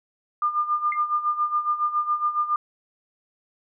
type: tone with tremolo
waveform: sine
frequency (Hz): 1205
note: D6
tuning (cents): +44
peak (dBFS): -18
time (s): 0.42-2.56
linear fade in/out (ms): 2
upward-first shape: sine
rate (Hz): 7.2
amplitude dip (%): 75
type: tone with exponential decay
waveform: sine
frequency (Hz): 2109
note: C7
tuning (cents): +13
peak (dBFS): -23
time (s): 0.92-1.03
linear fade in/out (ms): 2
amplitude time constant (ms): 23
effects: none